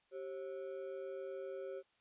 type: ring-modulated tone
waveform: triangle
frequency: 463.4 Hz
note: A#4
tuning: 10 cents flat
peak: -37 dBFS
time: 0.11-1.83 s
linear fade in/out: 50 ms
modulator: 76 Hz
effects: white hiss -75 dBFS RMS until 2 s + resampled to 8000 Hz